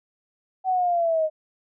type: linear sweep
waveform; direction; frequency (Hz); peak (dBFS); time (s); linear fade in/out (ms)
sine; down; 759 to 617; -19; 0.64-1.3; 50
effects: none